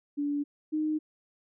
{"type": "tone pair in turn", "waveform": "sine", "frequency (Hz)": [288.9, 308.2], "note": ["D4", "D#4"], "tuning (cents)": [-28, -16], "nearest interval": "minor second", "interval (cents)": 112, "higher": "second", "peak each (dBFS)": [-27, -26], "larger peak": "second", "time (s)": [[0.17, 0.44], [0.72, 0.99]], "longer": "neither", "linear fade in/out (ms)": 20, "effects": []}